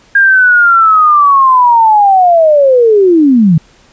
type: linear sweep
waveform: sine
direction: down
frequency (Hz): 1620 to 149.4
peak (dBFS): -3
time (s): 0.15-3.58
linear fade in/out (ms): 5
effects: pink hiss -45 dBFS RMS until 3.92 s + resampled to 16000 Hz